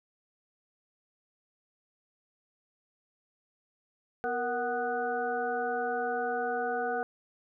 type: harmonic tone with a mistuned harmonic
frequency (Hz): 246.9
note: B3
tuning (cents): 0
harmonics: 1 / 2 / 3 / 5 / 6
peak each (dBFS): -41 / -33 / -32 / -43 / -36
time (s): 4.24-7.03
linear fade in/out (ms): 0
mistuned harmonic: 2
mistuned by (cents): -82
effects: none